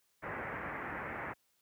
white low-pass noise, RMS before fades -41 dBFS, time 0.22-1.34 s, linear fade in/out 20 ms, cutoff 2100 Hz, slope 48 dB/octave, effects white hiss -75 dBFS RMS until 1.61 s + high-pass 60 Hz 12 dB/octave

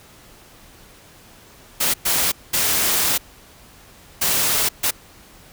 white noise bursts at uneven times, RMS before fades -19 dBFS, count 5, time 1.8-1.94 / 2.05-2.32 / 2.53-3.18 / 4.21-4.69 / 4.83-4.91 s, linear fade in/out 10 ms, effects pink hiss -47 dBFS RMS until 5.52 s

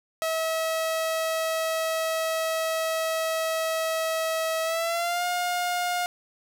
sawtooth tone with pitch glide, 645 to 711.6 Hz, E5 to F5, -38 to +32 cents, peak -21 dBFS, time 0.22-6.06 s, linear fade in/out 0 ms, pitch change +170 cents, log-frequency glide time 4.63-5.25 s, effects none

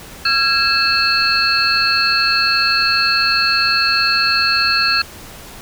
sine tone cluster, 1359 / 1641 / 2631 / 4208 / 4428 Hz, F6 / G#6 / E7 / C8 / C#8, -48 / -21 / -4 / +9 / -3 cents, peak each -19 dBFS, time 0.25-5.02 s, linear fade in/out 5 ms, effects pink hiss -36 dBFS RMS until 5.61 s

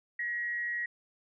sine tone with frequency modulation, 1905 Hz, A#6, 37 cents sharp, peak -31 dBFS, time 0.19-0.86 s, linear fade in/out 5 ms, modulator 197 Hz, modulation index 0.28, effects none

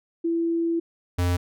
sine / square tone pair in turn, 334.2 / 88.52 Hz, E4 / F2, +24 / +24 cents, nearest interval octave + major seventh, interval 2300 cents, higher first, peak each -21 dBFS, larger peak neither, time 0.24-0.8 / 1.18-1.37 s, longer first, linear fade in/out 10 ms, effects none

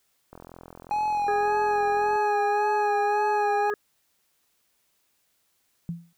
click train, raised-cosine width 1 ms, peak -29 dBFS, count 79, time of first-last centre 0.33-2.157 s, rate 42.7 Hz
triangle tone with vibrato, 830.6 Hz, G#5, in tune, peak -21 dBFS, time 0.91-3.7 s, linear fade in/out 0 ms, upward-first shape sine, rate 1.8 Hz, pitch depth 40 cents each way
harmonic tone, 415.3 Hz, G#4, in tune, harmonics 1 / 3 / 4, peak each -26 / -35 / -33 dBFS, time 1.28-3.74 s, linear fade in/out 2 ms
sine tone with exponential decay, 169.4 Hz, E3, 48 cents sharp, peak -25 dBFS, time 5.89-6.13 s, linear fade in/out 0 ms, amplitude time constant 52 ms
effects white hiss -70 dBFS RMS until 6.17 s

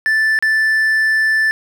triangle tone with dropouts, 1760 Hz, A6, in tune, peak -10 dBFS, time 0.06-1.51 s, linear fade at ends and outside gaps 0 ms, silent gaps 0.389-0.425 s, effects none

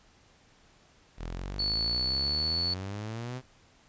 sawtooth exponential sweep, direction up, 40.14 to 130.81 Hz, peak -31 dBFS, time 1.17-3.42 s, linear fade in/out 50 ms
sine tone, 4435 Hz, C#8, in tune, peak -27 dBFS, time 1.59-2.74 s, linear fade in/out 5 ms
effects pink hiss -61 dBFS RMS until 3.88 s + resampled to 16000 Hz

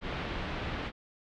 pink low-pass noise, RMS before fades -36 dBFS, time 0.01-0.92 s, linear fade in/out 50 ms, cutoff 3500 Hz, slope 24 dB/octave, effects none

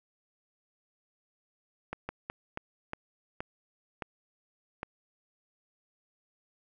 slowing click train, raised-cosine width 0.5 ms, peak -20 dBFS, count 8, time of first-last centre 1.93-4.831 s, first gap 160 ms, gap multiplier 1.31, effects none

